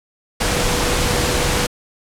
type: tone in noise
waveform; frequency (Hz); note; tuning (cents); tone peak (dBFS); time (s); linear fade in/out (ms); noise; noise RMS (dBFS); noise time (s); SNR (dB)
sine; 490; B4; -14; -26; 0.4-1.67; 10; pink; -18; 0.4-1.67; -11
effects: low-pass 10000 Hz 12 dB/octave